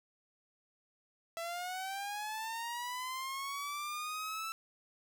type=linear sweep; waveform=sawtooth; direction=up; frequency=662 to 1329 Hz; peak=-34 dBFS; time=1.37-4.52 s; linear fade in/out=0 ms; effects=none